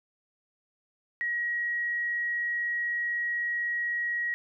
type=tone; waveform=sine; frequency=1902 Hz; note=A#6; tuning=34 cents sharp; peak=-27 dBFS; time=1.21-4.34 s; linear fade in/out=0 ms; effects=none